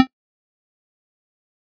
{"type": "tone with exponential decay", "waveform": "square", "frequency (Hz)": 261.1, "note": "C4", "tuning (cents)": -3, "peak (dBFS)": -4, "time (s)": [0, 0.07], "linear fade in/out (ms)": 0, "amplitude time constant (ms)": 15, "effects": ["noise-tail reverb RT60 0.1 s tail -19 dB re dry", "resampled to 11025 Hz"]}